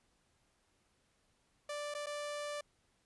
sawtooth tone with dropouts, 587.3 Hz, D5, in tune, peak -35 dBFS, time 1.69-2.61 s, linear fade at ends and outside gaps 5 ms, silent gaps 1.941-1.948 / 2.061-2.067 s, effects pink hiss -75 dBFS RMS until 3.05 s + resampled to 24000 Hz

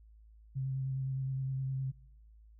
sine tone with vibrato, 133.1 Hz, C3, 30 cents sharp, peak -32 dBFS, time 0.55-1.92 s, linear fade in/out 20 ms, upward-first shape square, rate 9.7 Hz, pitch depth 14 cents each way, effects noise-tail reverb RT60 1.0 s tail -26 dB re dry + added 54 Hz sine -55 dBFS peak until 2.59 s

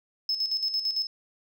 sine tone with tremolo, 5200 Hz, E8, 24 cents flat, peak -22 dBFS, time 0.29-1.07 s, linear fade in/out 2 ms, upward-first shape square, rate 8.9 Hz, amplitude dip 65%, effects tanh soft clip ceiling -21 dBFS

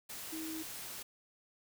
sine tone in noise, 319.1 Hz, D#4, 44 cents sharp, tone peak -40 dBFS, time 0.32-0.63 s, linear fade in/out 10 ms, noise white, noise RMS -45 dBFS, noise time 0.09-1.03 s, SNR +2 dB, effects none

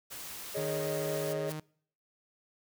white noise, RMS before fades -43 dBFS, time 0.1-1.34 s, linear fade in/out 20 ms
triangle chord, Ab suspended fourth, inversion none, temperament just, 415.3 / 553.7 / 623 Hz, Ab4 / Db5 / Eb5, 0 / -2 / +2 cents, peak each -34 / -35 / -35 dBFS, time 0.54-1.51 s, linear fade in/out 20 ms
sawtooth tone, 154.5 Hz, D#3, 12 cents flat, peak -33 dBFS, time 0.57-1.6 s, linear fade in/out 5 ms
white noise with exponential growth, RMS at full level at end -38 dBFS, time 1.41-1.52 s, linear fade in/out 1 ms, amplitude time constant 23 ms
effects noise-tail reverb RT60 0.6 s tail -25 dB re dry

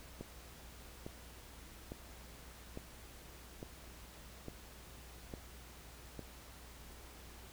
click train, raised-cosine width 2 ms, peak -30 dBFS, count 8, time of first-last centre 0.21-6.193 s, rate 1.17 Hz, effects added 60 Hz sine -56 dBFS peak until 7.52 s + pink hiss -56 dBFS RMS until 7.52 s

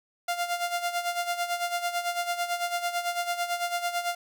sawtooth tone with tremolo, 698.5 Hz, F5, in tune, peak -21 dBFS, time 0.28-4.15 s, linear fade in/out 5 ms, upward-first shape sine, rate 9 Hz, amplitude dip 70%, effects none

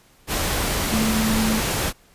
sine tone in noise, 220 Hz, A3, in tune, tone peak -20 dBFS, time 0.9-1.62 s, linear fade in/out 50 ms, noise pink, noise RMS -23 dBFS, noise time 0.27-1.93 s, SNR 0 dB, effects pink hiss -55 dBFS RMS until 2.14 s + resampled to 32000 Hz

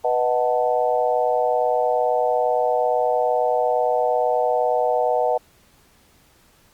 sine chord, B dominant seventh, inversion none, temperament equal, 493.9 / 622.3 / 740 / 880 Hz, B4 / D#5 / F#5 / A5, 0 / 0 / 0 / 0 cents, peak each -22 / -22 / -22 / -26 dBFS, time 0.04-5.38 s, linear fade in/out 10 ms, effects pink hiss -56 dBFS RMS until 6.73 s + Opus 48 kbps

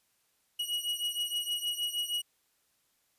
45% pulse beating tone pair, 2902 / 2908.4 Hz, F#7 / F#7, -34 / -30 cents, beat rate 6.4 Hz, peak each -35 / -33 dBFS, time 0.59-2.22 s, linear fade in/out 10 ms, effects white hiss -73 dBFS RMS until 3.18 s + resampled to 32000 Hz

